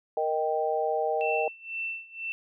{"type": "chord", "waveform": "sine", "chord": "Eb major", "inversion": "second", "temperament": "equal", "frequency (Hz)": [466.2, 622.3, 784], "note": ["Bb4", "Eb5", "G5"], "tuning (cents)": [0, 0, 0], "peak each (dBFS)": -29, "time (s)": [0.17, 1.48], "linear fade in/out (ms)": 2}
{"type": "tone with tremolo", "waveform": "sine", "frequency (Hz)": 2680, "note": "E7", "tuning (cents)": 28, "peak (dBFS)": -29, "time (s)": [1.21, 2.32], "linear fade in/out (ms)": 0, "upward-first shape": "sine", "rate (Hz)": 2, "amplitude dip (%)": 90}
{"effects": []}